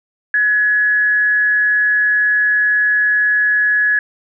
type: tone with frequency modulation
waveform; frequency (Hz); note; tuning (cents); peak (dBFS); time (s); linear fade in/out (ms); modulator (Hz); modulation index
sine; 1690; G#6; +30; -11; 0.34-3.99; 2; 202; 0.22
effects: none